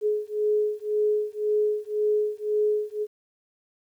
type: beating tone pair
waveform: sine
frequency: 421.4 / 423.3 Hz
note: G#4 / G#4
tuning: +25 / +33 cents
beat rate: 1.9 Hz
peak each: -25 dBFS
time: 0.01-3.07 s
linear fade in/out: 50 ms
effects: 10-bit